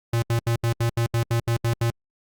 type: tone bursts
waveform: square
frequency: 116.54 Hz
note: A#2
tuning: in tune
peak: -20 dBFS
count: 11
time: 0.13-1.904 s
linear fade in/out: 5 ms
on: 94 ms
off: 74 ms
effects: Opus 48 kbps